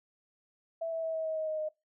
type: tone with pitch steps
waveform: sine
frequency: 659.3 / 653.2 / 647.2 / 641.3 / 635.4 / 629.5 / 623.7 / 618 Hz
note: E5 / E5 / E5 / E5 / D#5 / D#5 / D#5 / D#5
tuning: 0 / -16 / -32 / -48 / +36 / +20 / +4 / -12 cents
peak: -31 dBFS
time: 0.81-1.69 s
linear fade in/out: 10 ms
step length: 110 ms
effects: noise-tail reverb RT60 0.2 s tail -22 dB re dry